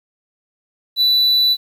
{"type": "tone", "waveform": "triangle", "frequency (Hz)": 3970, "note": "B7", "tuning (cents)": 8, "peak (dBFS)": -10, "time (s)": [0.96, 1.57], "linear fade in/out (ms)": 50, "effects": ["8-bit"]}